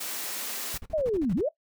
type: high-pass noise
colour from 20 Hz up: white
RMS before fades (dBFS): -34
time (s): 0-0.78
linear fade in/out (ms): 10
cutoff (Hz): 210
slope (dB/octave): 24
type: noise bursts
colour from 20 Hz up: brown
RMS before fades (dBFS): -39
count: 9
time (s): 0.74-1.41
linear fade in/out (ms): 2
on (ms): 38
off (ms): 41
type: linear two-way sweep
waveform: sine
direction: down then up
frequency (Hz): 659.3 to 156.7 to 659.3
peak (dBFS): -23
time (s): 0.93-1.49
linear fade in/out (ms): 10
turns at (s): 1.34
effects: noise-tail reverb RT60 0.1 s tail -17 dB re dry